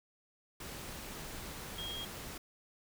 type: tone in noise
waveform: sine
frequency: 3254 Hz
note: G#7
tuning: 36 cents flat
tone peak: -40 dBFS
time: 1.78-2.05 s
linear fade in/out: 5 ms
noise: pink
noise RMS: -45 dBFS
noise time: 0.6-2.38 s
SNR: +2 dB
effects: none